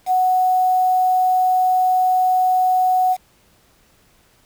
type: tone with quantisation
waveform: sine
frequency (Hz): 740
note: F#5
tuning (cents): 0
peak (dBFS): -13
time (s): 0.06-3.17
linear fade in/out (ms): 50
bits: 6
effects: pink hiss -56 dBFS RMS until 4.45 s